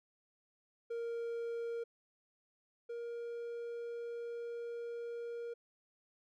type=tone pair in turn; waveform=triangle; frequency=466.2 / 470.5 Hz; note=A#4 / A#4; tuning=0 / +16 cents; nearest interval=unison; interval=16 cents; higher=second; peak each=-35 / -38 dBFS; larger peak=first; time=0.9-1.84 / 2.89-5.54 s; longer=second; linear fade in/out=10 ms; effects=none